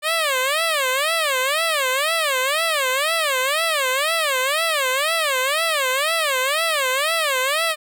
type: tone with vibrato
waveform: 10% pulse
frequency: 583 Hz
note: D5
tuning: 13 cents flat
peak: -10 dBFS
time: 0.02-7.76 s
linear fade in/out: 50 ms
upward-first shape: sine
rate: 2 Hz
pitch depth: 230 cents each way
effects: none